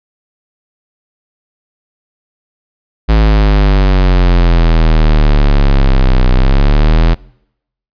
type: exponential two-way sweep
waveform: square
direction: down then up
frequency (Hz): 54.9 to 31.03 to 42.69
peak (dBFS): -6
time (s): 3.08-7.15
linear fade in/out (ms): 20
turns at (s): 6.3
effects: noise-tail reverb RT60 0.8 s tail -25 dB re dry + resampled to 11025 Hz